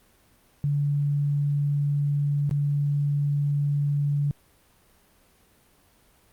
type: tone with dropouts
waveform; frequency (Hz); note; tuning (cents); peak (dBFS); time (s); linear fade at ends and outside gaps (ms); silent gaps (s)
sine; 144; D3; -34; -21; 0.64-4.31; 0; 2.494-2.511
effects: pink hiss -60 dBFS RMS until 6.32 s + Opus 32 kbps